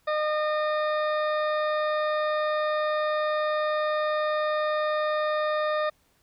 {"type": "harmonic tone", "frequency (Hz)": 610, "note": "D#5", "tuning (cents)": -34, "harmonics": [1, 2, 3, 4, 6, 7, 8], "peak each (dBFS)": [-25, -29, -34, -44, -41, -51, -50], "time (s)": [0.07, 5.9], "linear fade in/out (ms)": 10, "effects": ["pink hiss -66 dBFS RMS until 6.22 s"]}